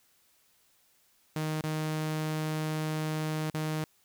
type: tone with dropouts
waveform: sawtooth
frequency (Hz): 155.56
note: D#3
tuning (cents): 0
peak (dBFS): -26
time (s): 1.36-3.84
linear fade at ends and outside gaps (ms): 2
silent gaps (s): 1.611-1.638 / 3.501-3.543
effects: white hiss -67 dBFS RMS until 4.04 s